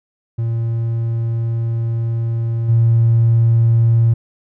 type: tone with level steps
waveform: triangle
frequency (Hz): 115.2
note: A#2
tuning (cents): -20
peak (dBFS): -14 / -6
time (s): 0.38-4.14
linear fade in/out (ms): 10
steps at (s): 2.68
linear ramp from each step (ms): 20
effects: tanh soft clip ceiling -6 dBFS